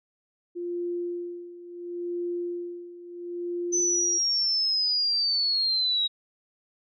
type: tone with tremolo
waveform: sine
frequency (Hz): 349.2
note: F4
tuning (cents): 0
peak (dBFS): -27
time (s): 0.55-4.19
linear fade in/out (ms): 20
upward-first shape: sine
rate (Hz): 0.72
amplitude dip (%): 80
type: linear sweep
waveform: sine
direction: down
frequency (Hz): 6100 to 3804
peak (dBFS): -22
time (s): 3.72-6.08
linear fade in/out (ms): 20
effects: none